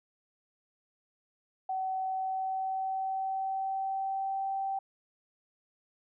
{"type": "tone with pitch glide", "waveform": "sine", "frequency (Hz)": [758, 777.5], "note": ["F#5", "G5"], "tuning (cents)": [42, -14], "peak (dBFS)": -30, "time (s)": [1.69, 4.79], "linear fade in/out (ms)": 5, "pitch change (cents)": 44, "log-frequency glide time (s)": [2.01, 4.47], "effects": []}